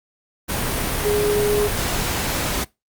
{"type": "tone in noise", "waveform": "sine", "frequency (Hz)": 415.3, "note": "G#4", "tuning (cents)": 0, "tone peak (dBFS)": -17, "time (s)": [1.04, 1.68], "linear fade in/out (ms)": 20, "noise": "pink", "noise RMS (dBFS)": -23, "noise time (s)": [0.48, 2.65], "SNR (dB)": 3, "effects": ["noise-tail reverb RT60 0.2 s tail -20 dB re dry", "Opus 32 kbps"]}